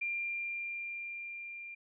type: tone with level ramp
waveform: sine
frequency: 2387 Hz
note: D7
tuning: 28 cents sharp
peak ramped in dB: -32 to -43 dBFS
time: 0.01-1.75 s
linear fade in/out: 10 ms
effects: none